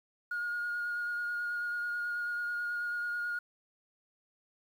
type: tone with vibrato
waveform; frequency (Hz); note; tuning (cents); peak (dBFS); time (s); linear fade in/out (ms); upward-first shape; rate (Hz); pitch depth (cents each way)
sine; 1432; F6; +43; -31; 0.31-3.39; 5; sine; 9.2; 14
effects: tanh soft clip ceiling -28 dBFS + 10-bit